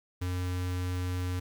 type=tone with notch filter; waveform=square; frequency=90.4 Hz; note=F#2; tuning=40 cents flat; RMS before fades=-32 dBFS; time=0.21-1.4 s; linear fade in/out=10 ms; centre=680 Hz; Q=1.9; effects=11-bit